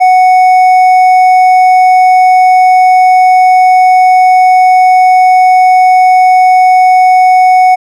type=tone with hard clipping; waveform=triangle; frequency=740 Hz; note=F#5; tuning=in tune; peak=-3 dBFS; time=0-7.76 s; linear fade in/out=20 ms; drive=8 dB; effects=none